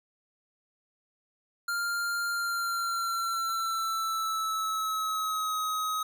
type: tone with pitch glide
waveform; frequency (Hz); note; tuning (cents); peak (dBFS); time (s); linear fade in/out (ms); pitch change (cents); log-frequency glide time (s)
square; 1396.9 to 1266.2; F6 to D#6; 0 to +30; -29; 1.68-6.03; 5; -170; 2.29-5.56
effects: none